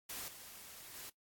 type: noise with level steps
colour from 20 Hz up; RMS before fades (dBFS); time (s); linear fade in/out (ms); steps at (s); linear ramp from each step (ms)
white; -44 / -53 / -49; 0.09-1.1; 10; 0.28 / 0.94; 2
effects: noise-tail reverb RT60 0.1 s tail -19 dB re dry + AAC 64 kbps